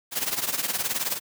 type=noise with tremolo; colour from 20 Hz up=white; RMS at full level=-24 dBFS; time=0.11-1.2 s; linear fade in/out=50 ms; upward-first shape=triangle; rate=19 Hz; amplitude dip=85%; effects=high-pass 100 Hz 12 dB/octave